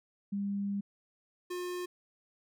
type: tone pair in turn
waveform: sine / square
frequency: 200.4 / 357.9 Hz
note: G3 / F4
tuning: +38 / +42 cents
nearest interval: minor seventh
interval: 1004 cents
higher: second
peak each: -31 / -36 dBFS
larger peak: first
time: 0.32-0.81 / 1.5-1.86 s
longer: first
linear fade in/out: 10 ms
effects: none